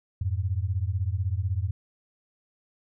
sine beating tone pair, 87.31 / 103.31 Hz, F2 / G#2, 0 / -9 cents, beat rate 16 Hz, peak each -27 / -28 dBFS, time 0.21-1.71 s, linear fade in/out 5 ms, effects none

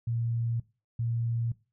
sine tone pair in turn, 116.54 / 116.54 Hz, A#2 / A#2, 0 / 0 cents, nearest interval unison, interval 0 cents, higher neither, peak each -27 dBFS, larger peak neither, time 0.07-0.6 / 0.99-1.52 s, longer neither, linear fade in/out 5 ms, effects noise-tail reverb RT60 0.3 s tail -19 dB re dry

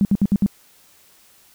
sine tone bursts, 200 Hz, G3, 35 cents sharp, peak -12 dBFS, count 5, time 0.01-0.462 s, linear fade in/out 0 ms, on 40 ms, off 63 ms, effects white hiss -53 dBFS RMS until 1.54 s

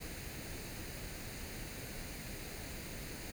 pink noise with comb filter, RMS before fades -45 dBFS, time 0-3.32 s, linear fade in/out 20 ms, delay 0.45 ms, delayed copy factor +0.5, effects none

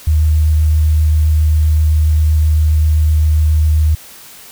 sine tone with vibrato, 77.3 Hz, D#2, 11 cents flat, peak -8 dBFS, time 0.07-3.95 s, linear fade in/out 5 ms, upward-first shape triangle, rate 7.6 Hz, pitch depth 12 cents each way, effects white hiss -37 dBFS RMS until 4.51 s

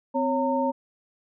sine tone cluster, 258.4 / 552 / 915 Hz, C4 / C#5 / A#5, -21 / -7 / -32 cents, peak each -26 dBFS, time 0.14-0.72 s, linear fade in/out 20 ms, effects none

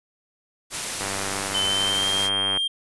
white noise, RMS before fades -28 dBFS, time 0.7-2.3 s, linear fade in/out 50 ms
click train, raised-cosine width 0.5 ms, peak -14 dBFS, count 154, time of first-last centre 1.01-2.573 s, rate 97.9 Hz
triangle tone with pitch glide, 3060 to 3195 Hz, G7 to G7, -42 to +32 cents, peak -20 dBFS, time 1.54-2.68 s, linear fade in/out 10 ms, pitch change +74 cents, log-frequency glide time 1.65-2.11 s
effects resampled to 24000 Hz

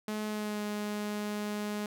sawtooth tone with pitch glide, 213.1 to 208.6 Hz, G#3 to G#3, +45 to +8 cents, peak -29 dBFS, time 0.08-1.86 s, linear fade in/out 2 ms, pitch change -37 cents, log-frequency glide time 0.27-0.62 s, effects none

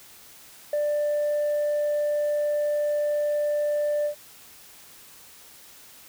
sine tone with ADSR envelope, 591 Hz, D5, 11 cents sharp, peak -18 dBFS, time 0.73-4.15 s, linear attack 4 ms, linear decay 9 ms, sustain -2 dB, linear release 97 ms, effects tanh soft clip ceiling -20 dBFS + white hiss -49 dBFS RMS until 6.08 s

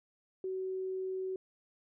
sine tone, 376.4 Hz, F#4, 30 cents sharp, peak -34 dBFS, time 0.44-1.36 s, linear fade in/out 2 ms, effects none

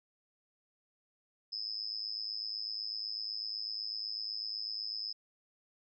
sine tone with amplitude modulation, 5100 Hz, D#8, 42 cents sharp, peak -32 dBFS, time 1.52-5.13 s, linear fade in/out 10 ms, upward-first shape sine, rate 108 Hz, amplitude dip 100%, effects none

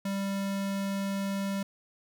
square tone, 196.8 Hz, G3, 7 cents sharp, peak -30 dBFS, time 0.05-1.63 s, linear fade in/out 5 ms, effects none

